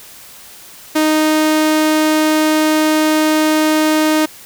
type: tone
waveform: sawtooth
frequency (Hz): 310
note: D#4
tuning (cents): -6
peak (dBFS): -7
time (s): 0.95-4.26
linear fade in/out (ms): 10
effects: white hiss -38 dBFS RMS until 4.45 s